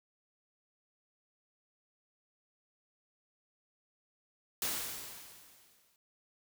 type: noise with exponential decay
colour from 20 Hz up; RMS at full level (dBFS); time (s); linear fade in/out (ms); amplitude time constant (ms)
white; -33; 4.62-5.96; 1; 290
effects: none